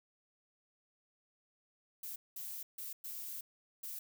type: noise bursts at uneven times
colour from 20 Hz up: violet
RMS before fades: -44 dBFS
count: 5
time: 2.03-2.16 / 2.36-2.63 / 2.78-2.93 / 3.04-3.41 / 3.83-3.99 s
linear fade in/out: 5 ms
effects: none